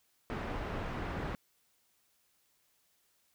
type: low-pass noise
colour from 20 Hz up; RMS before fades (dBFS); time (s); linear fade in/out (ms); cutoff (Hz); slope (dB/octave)
pink; -38; 0.3-1.35; 0; 1800; 12
effects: white hiss -73 dBFS RMS until 3.34 s